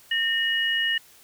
sine tone pair together, 1828.3 / 2900 Hz, A#6 / F#7, -34 / -35 cents, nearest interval minor sixth, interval 799 cents, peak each -24 dBFS, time 0.11-0.98 s, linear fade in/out 5 ms, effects white hiss -53 dBFS RMS until 1.23 s

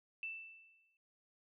sine tone with exponential decay, 2657 Hz, E7, 13 cents sharp, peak -38 dBFS, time 0.23-0.97 s, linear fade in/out 1 ms, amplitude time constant 160 ms, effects none

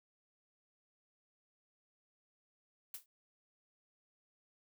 blue noise with exponential decay, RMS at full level -41 dBFS, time 2.94-3.06 s, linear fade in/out 2 ms, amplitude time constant 26 ms, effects none

